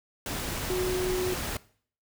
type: tone in noise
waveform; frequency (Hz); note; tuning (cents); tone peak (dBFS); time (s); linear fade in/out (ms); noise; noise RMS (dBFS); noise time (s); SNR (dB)
sine; 367; F#4; -14; -26; 0.7-1.34; 2; pink; -33; 0.26-1.57; +4
effects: noise-tail reverb RT60 0.5 s tail -19 dB re dry